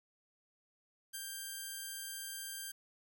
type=tone with ADSR envelope; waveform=5% pulse; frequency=1584 Hz; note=G6; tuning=18 cents sharp; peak=-29 dBFS; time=1.13-2.72 s; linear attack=19 ms; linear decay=26 ms; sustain=-2 dB; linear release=10 ms; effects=11-bit